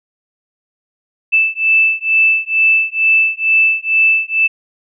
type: beating tone pair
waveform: sine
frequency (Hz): 2637 / 2639.2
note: E7 / E7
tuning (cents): 0 / +1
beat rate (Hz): 2.2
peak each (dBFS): -13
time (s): 1.32-4.48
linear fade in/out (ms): 20
effects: none